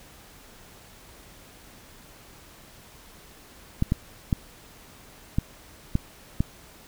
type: clicks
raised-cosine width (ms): 5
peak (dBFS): -9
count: 6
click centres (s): 3.824 / 3.921 / 4.328 / 5.385 / 5.954 / 6.405
effects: pink hiss -50 dBFS RMS until 6.87 s